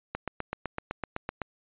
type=click train; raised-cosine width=0.5 ms; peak=-16 dBFS; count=11; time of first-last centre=0.15-1.417 s; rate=7.89 Hz; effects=resampled to 8000 Hz